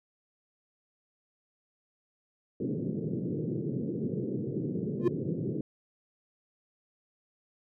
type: band-pass noise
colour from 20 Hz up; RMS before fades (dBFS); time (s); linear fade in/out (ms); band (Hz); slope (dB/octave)
pink; -33; 2.6-5.61; 2; 120 to 450; 48
type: tone with exponential growth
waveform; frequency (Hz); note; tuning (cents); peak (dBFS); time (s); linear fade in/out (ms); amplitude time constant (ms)
triangle; 349.2; F4; 0; -15; 4.99-5.08; 5; 18
effects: none